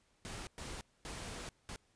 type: noise bursts at uneven times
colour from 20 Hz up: pink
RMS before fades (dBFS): -45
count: 4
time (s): 0.25-0.47 / 0.58-0.81 / 1.05-1.49 / 1.69-1.76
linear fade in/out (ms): 0
effects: pink hiss -73 dBFS RMS until 1.95 s + resampled to 22050 Hz